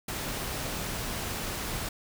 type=noise; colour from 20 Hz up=pink; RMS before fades=-34 dBFS; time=0.08-1.89 s; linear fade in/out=5 ms; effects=none